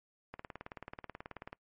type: click train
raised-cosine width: 0.5 ms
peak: -28 dBFS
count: 23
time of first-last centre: 0.34-1.529 s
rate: 18.5 Hz
effects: noise-tail reverb RT60 0.1 s tail -23 dB re dry + MP3 32 kbps